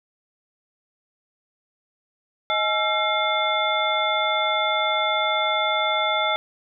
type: tone cluster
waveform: sine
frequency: 628 / 843 / 1351 / 2128 / 3495 Hz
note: D#5 / G#5 / E6 / C7 / A7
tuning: +16 / +26 / +42 / +29 / -12 cents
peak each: -26 dBFS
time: 2.5-6.36 s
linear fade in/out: 0 ms
effects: none